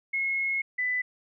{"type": "tone pair in turn", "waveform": "sine", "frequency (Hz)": [2169, 1996.2], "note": ["C#7", "B6"], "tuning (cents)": [-38, 18], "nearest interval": "minor second", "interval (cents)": 144, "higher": "first", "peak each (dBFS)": [-25, -25], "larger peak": "neither", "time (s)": [[0.13, 0.62], [0.78, 1.02]], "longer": "first", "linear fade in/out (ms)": 10, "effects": []}